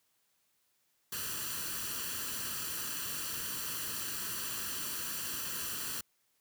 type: noise with comb filter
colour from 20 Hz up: white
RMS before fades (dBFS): -38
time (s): 1.12-6.01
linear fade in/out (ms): 5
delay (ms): 0.68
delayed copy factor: +0.7
effects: white hiss -75 dBFS RMS until 6.4 s + high-pass 60 Hz 12 dB/octave